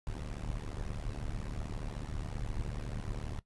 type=noise with amplitude modulation; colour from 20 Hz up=brown; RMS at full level=-34 dBFS; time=0.07-3.39 s; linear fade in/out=0 ms; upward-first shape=sine; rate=74.5 Hz; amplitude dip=100%; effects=noise-tail reverb RT60 0.1 s tail -17 dB re dry + resampled to 24000 Hz